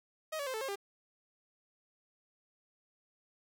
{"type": "tone with pitch steps", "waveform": "sawtooth", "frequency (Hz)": [628, 568, 521, 439.1, 538, 399.5], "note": ["D#5", "C#5", "C5", "A4", "C5", "G4"], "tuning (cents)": [16, 42, -7, -4, 48, 33], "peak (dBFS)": -32, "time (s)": [0.32, 0.758], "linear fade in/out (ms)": 10, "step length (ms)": 73, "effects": []}